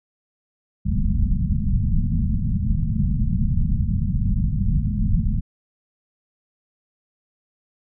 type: low-pass noise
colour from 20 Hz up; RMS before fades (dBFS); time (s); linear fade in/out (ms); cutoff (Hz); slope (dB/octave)
pink; -20; 0.85-5.41; 20; 230; 96
effects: none